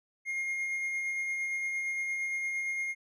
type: tone with tremolo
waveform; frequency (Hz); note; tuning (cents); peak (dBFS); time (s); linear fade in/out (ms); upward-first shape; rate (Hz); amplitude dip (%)
triangle; 2134; C7; +34; -28; 0.25-2.95; 50; sine; 8.7; 25
effects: resampled to 32000 Hz